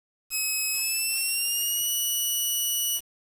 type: tone with pitch glide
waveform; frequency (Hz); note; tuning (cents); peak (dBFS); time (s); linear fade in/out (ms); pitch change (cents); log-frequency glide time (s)
5% pulse; 2559 to 2940; D#7 to F#7; +48 to -12; -16; 0.3-3.01; 50; +240; 0.73-1.9
effects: resampled to 32000 Hz + 7-bit